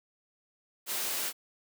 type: high-pass noise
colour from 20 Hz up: white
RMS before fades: -33 dBFS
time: 0.86-1.33 s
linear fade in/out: 50 ms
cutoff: 250 Hz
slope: 12 dB/octave
effects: none